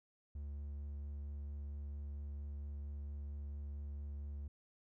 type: tone with vibrato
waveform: triangle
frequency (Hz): 71.9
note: D2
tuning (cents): -36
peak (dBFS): -40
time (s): 0.35-4.48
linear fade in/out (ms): 5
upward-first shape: triangle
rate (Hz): 4.4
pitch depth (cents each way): 12
effects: none